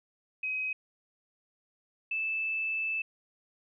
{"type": "tone pair in turn", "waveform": "sine", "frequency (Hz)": [2530, 2631], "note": ["D#7", "E7"], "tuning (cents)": [28, -4], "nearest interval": "minor second", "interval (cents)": 68, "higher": "second", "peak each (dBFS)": [-30, -29], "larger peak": "second", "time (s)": [[0.43, 0.73], [2.11, 3.02]], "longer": "second", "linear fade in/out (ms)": 5, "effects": []}